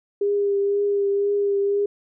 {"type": "tone with vibrato", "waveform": "sine", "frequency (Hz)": 402.9, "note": "G4", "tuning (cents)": 48, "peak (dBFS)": -18, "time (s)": [0.21, 1.86], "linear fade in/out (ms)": 5, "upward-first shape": "triangle", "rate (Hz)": 2, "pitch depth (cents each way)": 22, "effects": []}